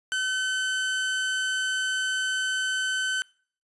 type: tone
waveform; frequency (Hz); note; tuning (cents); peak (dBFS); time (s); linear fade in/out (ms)
30% pulse; 1525; G6; -48; -22; 0.12-3.22; 0
effects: noise-tail reverb RT60 0.5 s tail -25 dB re dry + resampled to 24000 Hz